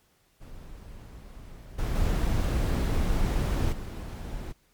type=noise with level steps; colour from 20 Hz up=brown; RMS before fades=-44 / -28 / -25 / -35 dBFS; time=0.4-4.53 s; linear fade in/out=20 ms; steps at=1.78 / 1.95 / 3.72 s; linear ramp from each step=10 ms; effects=pink hiss -66 dBFS RMS until 4.73 s + MP3 96 kbps